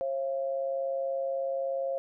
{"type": "tone pair together", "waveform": "sine", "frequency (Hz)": [540, 680.9], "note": ["C#5", "F5"], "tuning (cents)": [-45, -44], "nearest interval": "major third", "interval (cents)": 401, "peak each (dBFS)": [-29, -36], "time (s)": [0.01, 1.98], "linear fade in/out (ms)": 0, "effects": []}